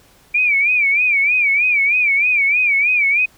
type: tone with vibrato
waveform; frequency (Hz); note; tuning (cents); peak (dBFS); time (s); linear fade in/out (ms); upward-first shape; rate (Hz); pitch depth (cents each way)
sine; 2349; D7; 0; -12; 0.34-3.26; 10; sine; 3.2; 120
effects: pink hiss -51 dBFS RMS until 3.37 s